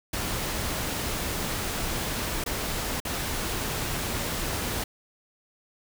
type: noise with dropouts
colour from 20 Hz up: pink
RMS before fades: -30 dBFS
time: 0.13-4.84 s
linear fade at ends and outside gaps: 5 ms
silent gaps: 2.44-2.461 / 3.002-3.05 s
effects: none